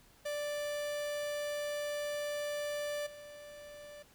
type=tone with level steps; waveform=45% pulse; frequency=587.3 Hz; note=D5; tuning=in tune; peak=-35 / -48 dBFS; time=0.25-4.03 s; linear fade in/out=10 ms; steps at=3.06 s; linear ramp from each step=10 ms; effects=pink hiss -63 dBFS RMS until 4.14 s